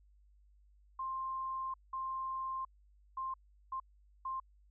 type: tone bursts at uneven times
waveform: sine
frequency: 1054 Hz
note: C6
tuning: 12 cents sharp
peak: -36 dBFS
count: 5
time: 0.99-1.74 / 1.93-2.65 / 3.17-3.34 / 3.72-3.8 / 4.25-4.4 s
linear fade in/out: 5 ms
effects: added 50 Hz sine -62 dBFS peak until 4.7 s